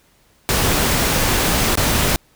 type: noise with dropouts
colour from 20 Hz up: pink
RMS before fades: -17 dBFS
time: 0.49-2.16 s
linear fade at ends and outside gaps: 0 ms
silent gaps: 1.755-1.774 s
effects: pink hiss -56 dBFS RMS until 2.35 s